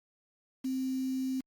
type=tone with quantisation; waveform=sine; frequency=261.6 Hz; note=C4; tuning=in tune; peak=-30 dBFS; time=0.64-1.41 s; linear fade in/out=10 ms; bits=8; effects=Opus 48 kbps